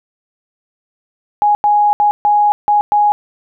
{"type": "tone bursts at uneven times", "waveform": "sine", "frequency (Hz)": 830.6, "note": "G#5", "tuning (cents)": 0, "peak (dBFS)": -8, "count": 6, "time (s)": [[1.42, 1.55], [1.64, 1.93], [2, 2.11], [2.25, 2.52], [2.68, 2.81], [2.92, 3.12]], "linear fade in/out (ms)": 0, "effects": []}